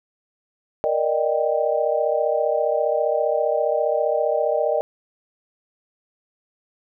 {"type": "chord", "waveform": "sine", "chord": "Eb major seventh", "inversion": "second", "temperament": "equal", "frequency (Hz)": [466.2, 587.3, 622.3, 784], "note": ["Bb4", "D5", "Eb5", "G5"], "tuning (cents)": [0, 0, 0, 0], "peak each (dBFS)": [-24, -23, -22, -27], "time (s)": [0.84, 4.81], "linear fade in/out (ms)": 0, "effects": []}